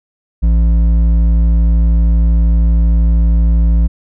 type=tone with hard clipping; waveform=sine; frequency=56.4 Hz; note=A1; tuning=44 cents sharp; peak=-9 dBFS; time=0.42-3.88 s; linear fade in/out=20 ms; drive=7 dB; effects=none